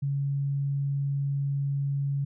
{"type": "tone", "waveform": "sine", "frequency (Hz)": 139.9, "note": "C#3", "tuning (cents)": 16, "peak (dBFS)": -25, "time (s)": [0.02, 2.25], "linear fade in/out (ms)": 10, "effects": []}